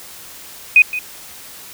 sine tone with echo, 2495 Hz, D#7, 4 cents sharp, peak -4 dBFS, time 0.76-0.82 s, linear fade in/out 2 ms, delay 170 ms, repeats 1, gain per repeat -15 dB, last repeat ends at 0.99 s, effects white hiss -37 dBFS RMS until 1.73 s

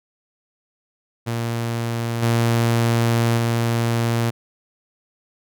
sawtooth tone with level steps, 116.54 Hz, A#2, in tune, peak -18 / -12 / -14 dBFS, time 1.26-4.31 s, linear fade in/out 20 ms, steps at 2.22 / 3.37 s, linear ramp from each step 10 ms, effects none

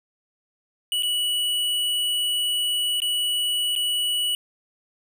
square tone with dropouts, 2942 Hz, F#7, 11 cents flat, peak -22 dBFS, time 0.92-4.35 s, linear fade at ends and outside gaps 1 ms, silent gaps 1.024-1.032 / 3.002-3.019 / 3.753-3.761 s, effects none

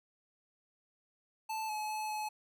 square tone with pitch steps, 877 / 854 / 860 / 854 Hz, A5 / G#5 / A5 / G#5, -6 / +48 / -40 / +48 cents, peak -36 dBFS, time 1.49-2.29 s, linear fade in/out 10 ms, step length 200 ms, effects none

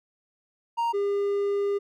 triangle tone pair in turn, 932.3 / 403 Hz, A#5 / G4, 0 / +48 cents, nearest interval octave + minor third, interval 1452 cents, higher first, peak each -21 dBFS, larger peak neither, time 0.77-0.93 / 0.93-1.79 s, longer second, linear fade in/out 20 ms, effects none

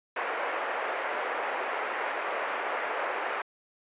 pink band-pass noise, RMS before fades -32 dBFS, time 0.16-3.42 s, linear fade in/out 5 ms, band 480 to 2200 Hz, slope 24 dB/octave, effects resampled to 8000 Hz

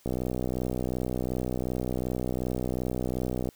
click train, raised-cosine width 2 ms, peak -17 dBFS, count 216, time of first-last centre 0.06-3.489 s, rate 62.7 Hz, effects white hiss -60 dBFS RMS until 3.55 s

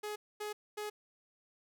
sawtooth tone bursts, 420.3 Hz, G#4, 21 cents sharp, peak -34 dBFS, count 3, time 0.03-0.9 s, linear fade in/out 10 ms, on 130 ms, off 240 ms, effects none

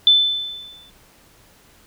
sine tone with exponential decay, 3520 Hz, A7, in tune, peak -7 dBFS, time 0.07-0.9 s, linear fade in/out 1 ms, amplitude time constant 180 ms, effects pink hiss -52 dBFS RMS until 1.86 s

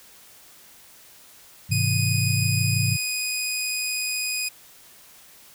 sine chord, Ab augmented, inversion none, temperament just, 103.83 / 129.78 / 162.23 Hz, Ab2 / C3 / E3, 0 / -14 / -27 cents, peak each -23 / -25 / -28 dBFS, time 1.69-2.97 s, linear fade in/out 20 ms
15% pulse tone, 2489 Hz, D#7, in tune, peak -18 dBFS, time 1.71-4.49 s, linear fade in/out 10 ms
effects white hiss -50 dBFS RMS until 5.54 s

